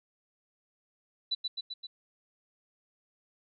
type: tone with echo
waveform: sine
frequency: 3971 Hz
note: B7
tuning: 9 cents sharp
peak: -27 dBFS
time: 1.31-1.35 s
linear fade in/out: 10 ms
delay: 130 ms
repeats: 4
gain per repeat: -3 dB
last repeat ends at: 1.87 s
effects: none